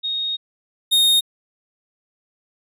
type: tone pair in turn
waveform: sine / 45% pulse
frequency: 3729 / 3705 Hz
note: A#7 / A#7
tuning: 0 / -11 cents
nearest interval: unison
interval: 11 cents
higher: first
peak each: -21 / -13 dBFS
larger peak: second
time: 0.03-0.37 / 0.91-1.21 s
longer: first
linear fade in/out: 20 ms
effects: resampled to 32000 Hz